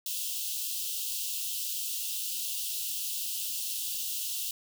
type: high-pass noise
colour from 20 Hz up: white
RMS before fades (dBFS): -34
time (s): 0.06-4.51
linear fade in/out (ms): 2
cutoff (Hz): 2700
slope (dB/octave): 96
effects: none